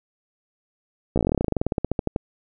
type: slowing click train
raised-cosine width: 2 ms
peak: -8 dBFS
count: 25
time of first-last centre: 1.16-2.161 s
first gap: 15 ms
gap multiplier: 1.08
effects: none